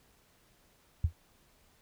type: tone with exponential decay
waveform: sine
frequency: 82.41 Hz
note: E2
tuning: in tune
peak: -21 dBFS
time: 1.04-1.13 s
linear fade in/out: 5 ms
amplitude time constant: 18 ms
effects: pink hiss -66 dBFS RMS until 1.81 s